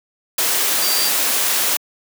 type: tone in noise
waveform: sine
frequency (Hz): 4699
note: D8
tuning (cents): 0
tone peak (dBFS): -21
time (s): 0.82-1.09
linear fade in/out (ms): 5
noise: white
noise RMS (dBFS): -18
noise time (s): 0.38-1.77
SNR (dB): -6
effects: high-pass 300 Hz 12 dB/octave